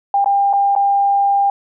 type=tone with dropouts; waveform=sine; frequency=799 Hz; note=G5; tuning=33 cents sharp; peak=-11 dBFS; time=0.14-1.5 s; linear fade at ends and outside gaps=2 ms; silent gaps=0.244-0.259 / 0.53-0.535 / 0.752-0.762 s; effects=none